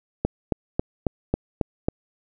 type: click train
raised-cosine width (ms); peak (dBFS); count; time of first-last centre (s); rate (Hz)
2; -7; 7; 0.25-1.885; 3.67
effects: none